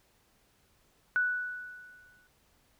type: tone with exponential decay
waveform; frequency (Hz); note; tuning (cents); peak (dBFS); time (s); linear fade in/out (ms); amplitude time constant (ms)
sine; 1480; F#6; 0; -23; 1.16-2.27; 0; 240
effects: pink hiss -68 dBFS RMS until 2.79 s